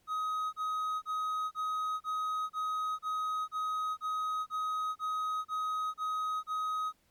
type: tone bursts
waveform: triangle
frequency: 1261 Hz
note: D#6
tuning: 23 cents sharp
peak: -29 dBFS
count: 14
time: 0.07-6.926 s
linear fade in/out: 50 ms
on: 460 ms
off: 32 ms
effects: pink hiss -71 dBFS RMS until 7.1 s + MP3 96 kbps